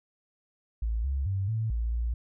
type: tone with pitch steps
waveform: sine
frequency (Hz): 55.7 / 68.1 / 96.9 / 111.1 / 57.1 / 58.3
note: A1 / C#2 / G2 / A2 / A#1 / A#1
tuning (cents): +22 / -30 / -20 / +17 / -35 / +1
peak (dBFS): -26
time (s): 0.82-2.14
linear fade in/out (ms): 5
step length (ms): 220
effects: none